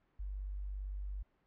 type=tone; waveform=sine; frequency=48.84 Hz; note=G1; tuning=6 cents flat; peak=-38 dBFS; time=0.19-1.23 s; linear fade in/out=10 ms; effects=pink hiss -75 dBFS RMS until 1.46 s + low-pass 2000 Hz 12 dB/octave

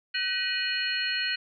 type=tone cluster; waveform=sine; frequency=1516 / 1903 / 2478 / 2943 / 4272 Hz; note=F#6 / A#6 / D#7 / F#7 / C8; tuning=+42 / +35 / -8 / -10 / +35 cents; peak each=-33 / -33 / -32 / -33 / -32 dBFS; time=0.14-1.36 s; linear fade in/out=10 ms; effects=none

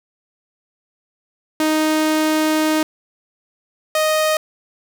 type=tone pair in turn; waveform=sawtooth; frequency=311.1 / 622.2 Hz; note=D#4 / D#5; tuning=0 / 0 cents; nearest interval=octave; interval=1200 cents; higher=second; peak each=-11 dBFS; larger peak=neither; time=1.6-2.83 / 3.95-4.37 s; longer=first; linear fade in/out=2 ms; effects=none

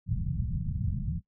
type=low-pass noise; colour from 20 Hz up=white; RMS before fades=-31 dBFS; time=0.06-1.21 s; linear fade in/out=50 ms; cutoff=180 Hz; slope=48 dB/octave; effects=noise-tail reverb RT60 0.1 s tail -17 dB re dry

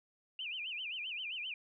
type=tone with vibrato; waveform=sine; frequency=2719 Hz; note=F7; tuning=47 cents flat; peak=-38 dBFS; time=0.39-1.54 s; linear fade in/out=2 ms; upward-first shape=sine; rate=7.6 Hz; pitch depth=230 cents each way; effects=none

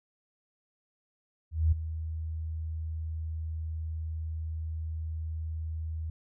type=tone with ADSR envelope; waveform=sine; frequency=79.8 Hz; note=D#2; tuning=44 cents sharp; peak=-19 dBFS; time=1.51-6.1 s; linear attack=210 ms; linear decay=11 ms; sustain=-13 dB; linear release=3 ms; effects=none

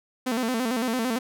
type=tone with vibrato; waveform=sawtooth; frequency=240 Hz; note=B3; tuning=49 cents flat; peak=-20 dBFS; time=0.26-1.19 s; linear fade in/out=10 ms; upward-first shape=square; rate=8.9 Hz; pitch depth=110 cents each way; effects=none

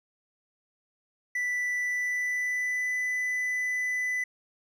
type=tone with pitch glide; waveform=triangle; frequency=1976 to 1997.8 Hz; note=B6 to B6; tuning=0 to +19 cents; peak=-25 dBFS; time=1.35-4.24 s; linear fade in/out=5 ms; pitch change=+19 cents; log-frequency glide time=1.78-2.95 s; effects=none

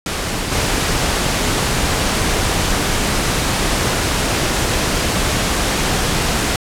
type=noise with level steps; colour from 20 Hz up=pink; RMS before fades=-21 / -17 dBFS; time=0.06-6.56 s; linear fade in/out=2 ms; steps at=0.51 s; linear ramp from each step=20 ms; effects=low-pass 10000 Hz 12 dB/octave

